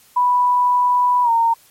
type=tone with pitch glide; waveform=sine; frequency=986 to 920 Hz; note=B5 to A#5; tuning=-3 to -23 cents; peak=-12 dBFS; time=0.16-1.54 s; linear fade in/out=10 ms; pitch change=-120 cents; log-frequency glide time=1.23-1.3 s; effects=white hiss -51 dBFS RMS until 1.7 s + MP3 64 kbps